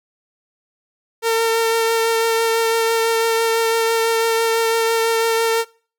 sawtooth tone with vibrato, 454.5 Hz, A#4, 44 cents flat, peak -11 dBFS, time 1.22-5.65 s, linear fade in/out 50 ms, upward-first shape triangle, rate 6 Hz, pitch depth 16 cents each way, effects noise-tail reverb RT60 0.4 s tail -22 dB re dry

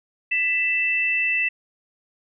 sine tone pair together, 1989 / 2655 Hz, B6 / E7, +12 / +12 cents, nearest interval perfect fourth, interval 500 cents, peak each -25 / -20 dBFS, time 0.31-1.49 s, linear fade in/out 10 ms, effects none

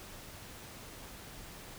silence, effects pink hiss -49 dBFS RMS until 1.78 s

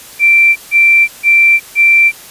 sine tone bursts, 2349 Hz, D7, in tune, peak -4 dBFS, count 4, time 0.19-2.12 s, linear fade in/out 50 ms, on 370 ms, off 150 ms, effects white hiss -34 dBFS RMS until 2.3 s + resampled to 32000 Hz

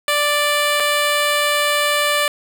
10% pulse tone with dropouts, 587.3 Hz, D5, in tune, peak -7 dBFS, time 0.08-2.28 s, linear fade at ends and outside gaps 1 ms, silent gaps 0.8-0.803 s, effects none

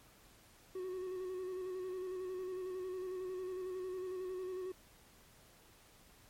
triangle tone with vibrato, 370 Hz, F#4, in tune, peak -37 dBFS, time 0.75-4.72 s, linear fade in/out 5 ms, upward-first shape square, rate 11 Hz, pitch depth 27 cents each way, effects pink hiss -63 dBFS RMS until 6.29 s + MP3 64 kbps

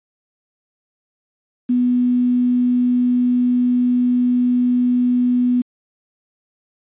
sine tone with quantisation, 246.9 Hz, B3, in tune, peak -13 dBFS, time 1.69-5.62 s, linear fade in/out 10 ms, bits 7, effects resampled to 8000 Hz

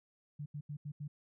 sine tone bursts at uneven times, 146.83 Hz, D3, in tune, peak -39 dBFS, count 5, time 0.39-0.46 / 0.54-0.61 / 0.69-0.77 / 0.85-0.92 / 1-1.08 s, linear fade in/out 10 ms, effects none

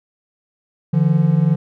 triangle tone pair together, 148.35 / 170.3 Hz, D3 / F3, +18 / -43 cents, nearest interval major second, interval 239 cents, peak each -13 dBFS, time 0.93-1.56 s, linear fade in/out 10 ms, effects none

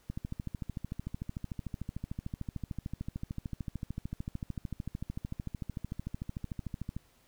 click train, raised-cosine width 5 ms, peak -24 dBFS, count 93, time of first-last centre 0.1-6.966 s, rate 13.4 Hz, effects pink hiss -66 dBFS RMS until 7.27 s

